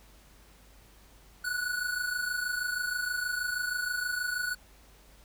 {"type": "tone pair together", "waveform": "square", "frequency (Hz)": [1453.7, 1480], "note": ["F#6", "F#6"], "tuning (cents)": [-31, 0], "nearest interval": "unison", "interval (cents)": 31, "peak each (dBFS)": [-36, -32], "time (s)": [1.44, 4.55], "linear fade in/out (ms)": 10, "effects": ["added 50 Hz sine -57 dBFS peak until 5.24 s", "pink hiss -59 dBFS RMS until 5.24 s"]}